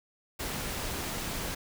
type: noise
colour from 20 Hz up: pink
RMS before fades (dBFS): -35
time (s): 0.39-1.55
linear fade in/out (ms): 10
effects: none